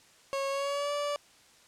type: tone with pitch glide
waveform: 30% pulse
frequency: 548 to 580.6 Hz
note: C#5 to D5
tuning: -20 to -20 cents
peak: -27 dBFS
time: 0.33-1.16 s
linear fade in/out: 0 ms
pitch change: +100 cents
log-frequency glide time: 0.49-0.92 s
effects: white hiss -59 dBFS RMS until 1.67 s + low-pass 8000 Hz 12 dB/octave